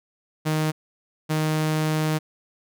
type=tone pair in turn; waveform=sawtooth; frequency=155.56 / 155.56 Hz; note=D#3 / D#3; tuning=0 / 0 cents; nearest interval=unison; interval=0 cents; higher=neither; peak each=-17 dBFS; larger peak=neither; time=0.45-0.72 / 1.29-2.19 s; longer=second; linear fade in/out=20 ms; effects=none